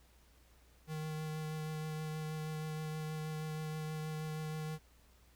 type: tone with vibrato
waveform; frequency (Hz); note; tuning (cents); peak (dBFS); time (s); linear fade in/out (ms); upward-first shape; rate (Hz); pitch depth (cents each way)
square; 155.56; D#3; 0; -39; 0.87-4.79; 50; triangle; 6.3; 15
effects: added 60 Hz sine -64 dBFS peak until 5.35 s + pink hiss -68 dBFS RMS until 5.35 s